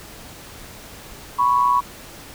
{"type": "tone pair together", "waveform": "sine", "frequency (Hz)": [987.7, 1108.7], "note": ["B5", "C#6"], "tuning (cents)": [0, 0], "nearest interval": "major second", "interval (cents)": 200, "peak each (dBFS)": -17, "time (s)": [1.38, 1.81], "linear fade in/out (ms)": 20, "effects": ["pink hiss -40 dBFS RMS until 2.34 s"]}